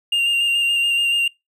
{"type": "tone with vibrato", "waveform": "triangle", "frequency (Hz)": 2794, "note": "F7", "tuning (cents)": 0, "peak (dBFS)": -14, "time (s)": [0.12, 1.28], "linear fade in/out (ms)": 5, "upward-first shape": "square", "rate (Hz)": 7, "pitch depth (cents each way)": 16, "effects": ["noise-tail reverb RT60 0.2 s tail -24 dB re dry"]}